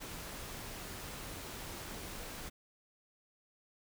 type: noise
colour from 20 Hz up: pink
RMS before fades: -45 dBFS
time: 0-2.5 s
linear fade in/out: 20 ms
effects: none